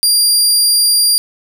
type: tone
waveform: 25% pulse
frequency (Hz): 4783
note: D8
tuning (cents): +31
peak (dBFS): -4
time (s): 0.03-1.18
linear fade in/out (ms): 0
effects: none